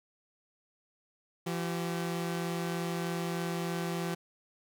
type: tone pair together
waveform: sawtooth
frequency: 170 / 383.2 Hz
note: F3 / G4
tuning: -46 / -39 cents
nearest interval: octave + major second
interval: 1407 cents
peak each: -29 / -34 dBFS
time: 1.46-4.15 s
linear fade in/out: 10 ms
effects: none